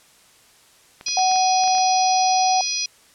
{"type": "clicks", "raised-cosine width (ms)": 0.3, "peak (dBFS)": -22, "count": 9, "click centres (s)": [1.011, 1.084, 1.19, 1.315, 1.359, 1.637, 1.677, 1.751, 1.782]}
{"type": "harmonic tone", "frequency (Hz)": 830, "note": "G#5", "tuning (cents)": -1, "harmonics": [3, 4, 5, 6, 7], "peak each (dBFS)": [-30, -35, -30, -26, -25], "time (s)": [1.06, 2.86], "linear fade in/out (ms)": 5}
{"type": "tone", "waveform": "sine", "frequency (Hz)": 750, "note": "F#5", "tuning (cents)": 23, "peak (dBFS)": -16, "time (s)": [1.17, 2.61], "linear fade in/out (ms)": 2}
{"effects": ["white hiss -53 dBFS RMS until 3.14 s", "low-pass 10000 Hz 12 dB/octave"]}